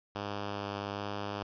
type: tone with vibrato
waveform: 5% pulse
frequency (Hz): 101.4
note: G#2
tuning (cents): -41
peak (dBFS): -24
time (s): 0.15-1.43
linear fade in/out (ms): 5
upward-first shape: square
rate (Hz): 1.2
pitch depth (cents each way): 8
effects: resampled to 11025 Hz + 10-bit